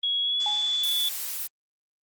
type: tone with pitch glide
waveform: sine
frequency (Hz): 3331 to 3454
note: G#7 to A7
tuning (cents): +4 to -33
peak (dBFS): -23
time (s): 0.03-1.09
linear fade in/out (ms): 5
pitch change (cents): +63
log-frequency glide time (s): 0.22-0.51
type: noise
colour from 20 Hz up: blue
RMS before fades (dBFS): -32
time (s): 0.4-1.47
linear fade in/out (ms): 2
type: tone with exponential decay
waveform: sine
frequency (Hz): 834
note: G#5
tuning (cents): +7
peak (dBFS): -27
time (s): 0.46-0.79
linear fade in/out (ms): 2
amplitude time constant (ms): 70
effects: Opus 24 kbps